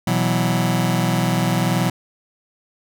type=chord; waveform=sawtooth; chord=B suspended fourth; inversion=none; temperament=just; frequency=123.47 / 164.63 / 185.21 Hz; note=B2 / E3 / F#3; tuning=0 / -2 / +2 cents; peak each=-17 dBFS; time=0.07-1.9 s; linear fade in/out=5 ms; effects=none